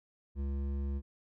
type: tone with hard clipping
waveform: triangle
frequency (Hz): 69.3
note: C#2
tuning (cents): 0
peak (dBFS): -34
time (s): 0.35-1.02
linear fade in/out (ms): 50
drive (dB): 14
effects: none